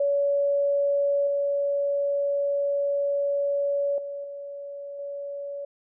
sine tone with level steps, 566 Hz, C#5, 36 cents sharp, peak -20 / -22 / -31 / -34 / -31 dBFS, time 0-5.65 s, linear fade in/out 5 ms, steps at 1.27 / 3.98 / 4.24 / 4.99 s, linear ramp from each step 2 ms, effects none

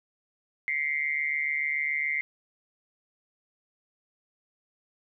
sine tone with amplitude modulation, 2093 Hz, C7, in tune, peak -22 dBFS, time 0.68-2.21 s, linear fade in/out 0 ms, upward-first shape sine, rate 147 Hz, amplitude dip 85%, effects none

